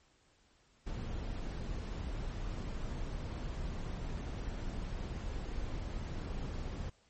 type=noise; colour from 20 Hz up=brown; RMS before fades=-39 dBFS; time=0.86-6.9 s; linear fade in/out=10 ms; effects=pink hiss -69 dBFS RMS until 7.09 s + MP3 32 kbps